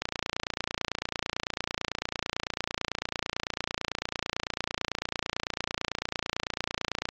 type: click train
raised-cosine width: 0.2 ms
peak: -11 dBFS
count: 206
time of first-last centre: 0.02-7.089 s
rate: 29 Hz
effects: low-pass 6000 Hz 12 dB/octave + AAC 64 kbps